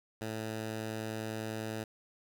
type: tone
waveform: 10% pulse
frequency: 110 Hz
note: A2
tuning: in tune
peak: -28 dBFS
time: 0.21-1.84 s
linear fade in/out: 5 ms
effects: none